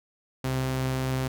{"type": "tone pair together", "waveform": "sawtooth", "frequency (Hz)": [63.51, 130.6], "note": ["B1", "C3"], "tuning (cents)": [49, -3], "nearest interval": "octave", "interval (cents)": 1248, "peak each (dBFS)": [-34, -22], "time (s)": [0.44, 1.28], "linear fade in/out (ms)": 5, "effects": []}